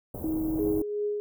pink band-stop noise, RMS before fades -37 dBFS, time 0.14-0.82 s, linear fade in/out 5 ms, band 720 to 14000 Hz, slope 24 dB/octave
sine tone, 317.1 Hz, D#4, 33 cents sharp, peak -26 dBFS, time 0.24-0.82 s, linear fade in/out 2 ms
sine tone with tremolo, 415.3 Hz, G#4, in tune, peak -25 dBFS, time 0.59-1.2 s, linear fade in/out 0 ms, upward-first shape triangle, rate 2.7 Hz, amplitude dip 50%
effects none

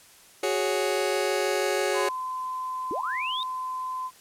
sawtooth chord, F# suspended second, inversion none, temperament just, 370 / 416.2 / 555 Hz, F#4 / G#4 / C#5, 0 / +4 / +2 cents, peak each -24 dBFS, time 0.43-2.09 s, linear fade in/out 5 ms
sine tone, 1025 Hz, C6, 36 cents flat, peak -29 dBFS, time 1.93-4.11 s, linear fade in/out 50 ms
sine linear sweep, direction up, 271.3 to 3774 Hz, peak -29 dBFS, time 2.91-3.43 s, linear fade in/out 0 ms
effects white hiss -53 dBFS RMS until 4.2 s + low-pass 12000 Hz 12 dB/octave

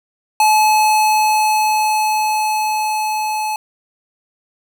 square tone with level ramp, 859 Hz, A5, 42 cents flat, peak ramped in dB -10 to -19 dBFS, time 0.4-3.56 s, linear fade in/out 2 ms, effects none

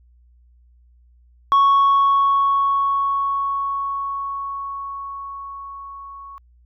sine tone with level ramp, 1108.7 Hz, C#6, in tune, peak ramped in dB -8 to -35 dBFS, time 1.52-6.38 s, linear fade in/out 0 ms, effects tanh soft clip ceiling -10 dBFS + added 60 Hz sine -50 dBFS peak until 6.65 s

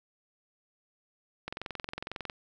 click train, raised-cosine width 0.3 ms, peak -20 dBFS, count 19, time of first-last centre 1.48-2.298 s, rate 22 Hz, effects none

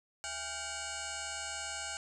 sine tone with frequency modulation, 2879 Hz, F#7, 48 cents flat, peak -37 dBFS, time 0.24-1.97 s, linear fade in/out 0 ms, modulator 738 Hz, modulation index 7.2, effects none

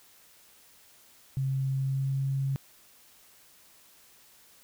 sine tone with pitch glide, 134.2 to 135.92 Hz, C3 to C#3, +44 to -34 cents, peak -26 dBFS, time 1.37-2.56 s, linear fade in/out 0 ms, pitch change +22 cents, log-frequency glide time 1.69-2.27 s, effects white hiss -58 dBFS RMS until 4.63 s

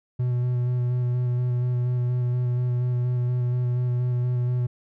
triangle tone with vibrato, 123.47 Hz, B2, in tune, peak -19 dBFS, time 0.19-4.67 s, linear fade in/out 10 ms, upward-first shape square, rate 4.2 Hz, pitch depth 13 cents each way, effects none

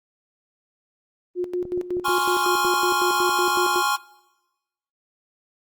sine tone with tremolo, 358 Hz, F4, 43 cents sharp, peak -21 dBFS, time 1.35-3.83 s, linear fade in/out 50 ms, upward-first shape square, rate 5.4 Hz, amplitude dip 70%
clicks, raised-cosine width 2 ms, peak -24 dBFS, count 5, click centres 1.653 / 1.776 / 1.969 / 2.083 / 2.651 s
square chord, Db major seventh, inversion second, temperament equal, 830.6 / 1046.5 / 1108.7 / 1396.9 Hz, Ab5 / C6 / Db6 / F6, 0 / 0 / 0 / 0 cents, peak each -26 dBFS, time 2.04-3.97 s, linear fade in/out 20 ms
effects noise-tail reverb RT60 1.0 s tail -21 dB re dry + Opus 24 kbps

